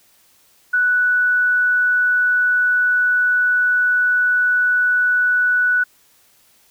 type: tone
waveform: sine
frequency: 1480 Hz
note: F#6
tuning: in tune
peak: -13 dBFS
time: 0.73-5.84 s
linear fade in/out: 10 ms
effects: white hiss -55 dBFS RMS until 6.7 s